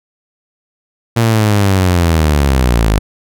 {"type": "linear sweep", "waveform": "sawtooth", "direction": "down", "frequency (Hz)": [117.4, 49.92], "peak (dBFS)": -5, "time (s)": [1.16, 2.99], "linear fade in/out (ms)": 10, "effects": []}